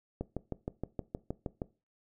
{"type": "click train", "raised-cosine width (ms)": 2, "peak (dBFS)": -21, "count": 10, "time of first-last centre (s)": [0.21, 1.618], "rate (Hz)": 6.39, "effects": ["noise-tail reverb RT60 0.3 s tail -19 dB re dry"]}